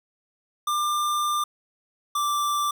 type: tone pair in turn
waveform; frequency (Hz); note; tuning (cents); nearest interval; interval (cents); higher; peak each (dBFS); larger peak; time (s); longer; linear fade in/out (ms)
square; 1194 / 1173.5; D6 / D6; +28 / -2; unison; 30; first; -23; neither; 0.67-1.44 / 2.15-2.71; first; 5
effects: none